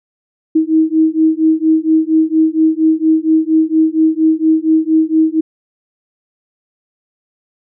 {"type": "beating tone pair", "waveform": "sine", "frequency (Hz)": [315.6, 319.9], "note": ["D#4", "D#4"], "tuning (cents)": [25, 48], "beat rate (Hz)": 4.3, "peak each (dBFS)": -12, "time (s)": [0.55, 5.41], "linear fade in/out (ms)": 10, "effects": []}